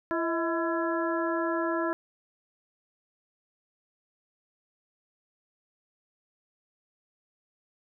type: harmonic tone with a mistuned harmonic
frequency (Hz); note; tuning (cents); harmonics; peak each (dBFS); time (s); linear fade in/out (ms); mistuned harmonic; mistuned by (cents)
336.1; E4; +34; 1 / 2 / 3 / 4 / 5; -29 / -32 / -34 / -35 / -36; 0.11-1.93; 0; 2; -72
effects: none